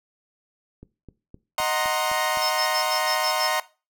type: click train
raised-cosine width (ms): 3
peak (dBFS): -29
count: 7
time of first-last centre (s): 0.83-2.372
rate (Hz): 3.89
type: chord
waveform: sawtooth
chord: C half-diminished seventh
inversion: first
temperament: equal with one note detuned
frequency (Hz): 622.3 / 740 / 932.3 / 1053.8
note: Eb5 / Gb5 / Bb5 / C6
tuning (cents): 0 / 0 / 0 / +12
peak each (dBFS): -24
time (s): 1.58-3.6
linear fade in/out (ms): 2
type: tone bursts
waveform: sine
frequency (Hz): 5274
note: E8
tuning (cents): 0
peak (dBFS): -25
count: 7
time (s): 2.41-3.482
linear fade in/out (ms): 20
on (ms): 94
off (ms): 69
effects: noise-tail reverb RT60 0.3 s tail -18 dB re dry